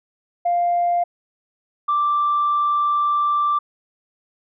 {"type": "tone pair in turn", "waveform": "sine", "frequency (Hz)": [698.5, 1174.7], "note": ["F5", "D6"], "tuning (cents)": [0, 0], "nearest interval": "major sixth", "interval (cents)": 900, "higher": "second", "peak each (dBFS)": [-15, -15], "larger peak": "neither", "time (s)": [[0.45, 1.04], [1.88, 3.59]], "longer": "second", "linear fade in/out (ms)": 10, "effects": ["tanh soft clip ceiling -12 dBFS"]}